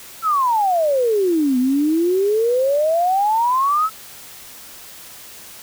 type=exponential two-way sweep; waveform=sine; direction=down then up; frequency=1356 to 246.9 to 1323 Hz; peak=-14 dBFS; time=0.22-3.9 s; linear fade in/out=50 ms; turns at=1.58 s; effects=white hiss -39 dBFS RMS until 5.62 s